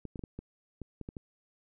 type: clicks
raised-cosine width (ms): 3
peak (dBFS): -27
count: 9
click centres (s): 0.053 / 0.158 / 0.193 / 0.238 / 0.39 / 0.817 / 1.013 / 1.089 / 1.168
effects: none